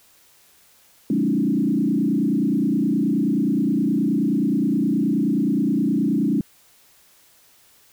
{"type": "tone with frequency modulation", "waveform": "sine", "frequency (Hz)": 246.9, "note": "B3", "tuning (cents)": 0, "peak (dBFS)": -17, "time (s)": [1.1, 6.41], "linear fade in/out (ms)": 2, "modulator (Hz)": 29.5, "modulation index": 2.3, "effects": ["white hiss -55 dBFS RMS until 7.92 s"]}